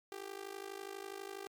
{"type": "tone with amplitude modulation", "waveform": "sawtooth", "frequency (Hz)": 394.1, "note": "G4", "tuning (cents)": 9, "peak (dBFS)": -36, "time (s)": [0.12, 1.47], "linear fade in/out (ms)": 0, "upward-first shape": "sine", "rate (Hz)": 52.2, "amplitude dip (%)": 90, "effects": ["MP3 96 kbps"]}